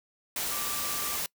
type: tone in noise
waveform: sine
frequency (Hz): 1174.7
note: D6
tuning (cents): 0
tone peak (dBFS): -39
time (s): 0.51-1.16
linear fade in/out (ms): 2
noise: white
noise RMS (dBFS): -32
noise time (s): 0.36-1.26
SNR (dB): -10
effects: noise-tail reverb RT60 0.1 s tail -24 dB re dry